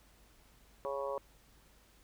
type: harmonic tone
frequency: 138.59 Hz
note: C#3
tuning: in tune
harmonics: 3 / 4 / 5 / 6 / 7 / 8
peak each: -42 / -37 / -50 / -50 / -43 / -44 dBFS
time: 0.85-1.18 s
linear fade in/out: 0 ms
effects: added 50 Hz sine -65 dBFS peak until 2.03 s + pink hiss -65 dBFS RMS until 2.03 s